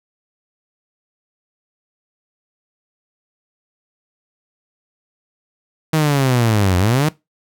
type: linear two-way sweep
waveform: sawtooth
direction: down then up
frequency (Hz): 160.1 to 87.31 to 160.1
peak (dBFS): -9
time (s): 5.93-7.09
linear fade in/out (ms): 5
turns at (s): 6.78
effects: noise-tail reverb RT60 0.2 s tail -20 dB re dry